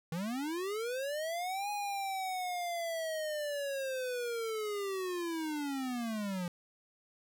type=linear two-way sweep; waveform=square; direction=up then down; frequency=155.56 to 830.6 to 171.8 Hz; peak=-35 dBFS; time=0.12-6.48 s; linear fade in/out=2 ms; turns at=1.7 s; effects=none